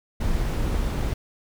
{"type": "noise", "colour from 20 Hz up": "brown", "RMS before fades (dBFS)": -24, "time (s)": [0.2, 1.14], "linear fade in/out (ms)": 10, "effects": []}